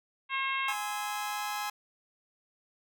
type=harmonic tone; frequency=538 Hz; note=C5; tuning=48 cents sharp; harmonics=2 / 3 / 4 / 5 / 6 / 7; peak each=-33 / -38 / -34 / -36 / -41 / -45 dBFS; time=0.29-0.75 s; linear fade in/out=50 ms
type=chord; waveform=sawtooth; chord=Ab augmented; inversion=none; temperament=just; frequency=830.6 / 1038.3 / 1297.8 Hz; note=Ab5 / C6 / E6; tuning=0 / -14 / -27 cents; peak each=-31 / -35 / -36 dBFS; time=0.68-1.7 s; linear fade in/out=5 ms
effects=none